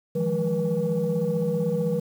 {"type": "tone cluster", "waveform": "sine", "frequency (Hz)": [159, 174.7, 208.4, 482.2], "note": ["D#3", "F3", "G#3", "B4"], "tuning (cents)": [38, 1, 6, -41], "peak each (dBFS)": [-28, -26, -30, -24], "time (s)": [0.15, 2], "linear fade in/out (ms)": 10, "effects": ["tanh soft clip ceiling -16 dBFS", "8-bit"]}